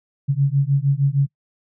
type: beating tone pair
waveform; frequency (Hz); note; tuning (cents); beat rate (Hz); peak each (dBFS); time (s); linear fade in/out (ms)
sine; 136.3 / 142.8; C#3 / D3; -29 / -48; 6.5; -18; 0.28-1.27; 20
effects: noise-tail reverb RT60 0.1 s tail -24 dB re dry